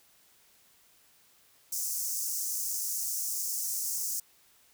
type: high-pass noise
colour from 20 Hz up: pink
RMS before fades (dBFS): -33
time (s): 1.72-4.2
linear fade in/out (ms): 5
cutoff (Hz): 5600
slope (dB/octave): 48
effects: white hiss -63 dBFS RMS until 4.73 s